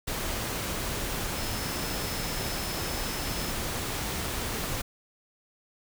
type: tone in noise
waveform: sine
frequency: 5220 Hz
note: E8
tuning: 18 cents flat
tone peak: -41 dBFS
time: 1.36-3.52 s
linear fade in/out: 10 ms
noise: pink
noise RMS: -32 dBFS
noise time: 0.07-4.82 s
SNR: -12 dB
effects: none